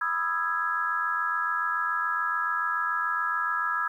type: chord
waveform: sine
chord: E major seventh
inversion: second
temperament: equal with one note detuned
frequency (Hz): 987.8 / 1244.5 / 1331.5 / 1661.2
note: B5 / D#6 / E6 / G#6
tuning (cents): 0 / 0 / +17 / 0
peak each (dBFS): -34 / -32 / -29 / -29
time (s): 0.01-3.88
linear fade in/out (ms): 5
effects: 10-bit